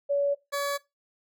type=tone pair in turn; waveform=sine / 20% pulse; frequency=567 / 567 Hz; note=C#5 / C#5; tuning=+39 / +39 cents; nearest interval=unison; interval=0 cents; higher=neither; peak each=-22 dBFS; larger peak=neither; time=0.09-0.35 / 0.52-0.78 s; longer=neither; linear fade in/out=20 ms; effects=noise-tail reverb RT60 0.2 s tail -19 dB re dry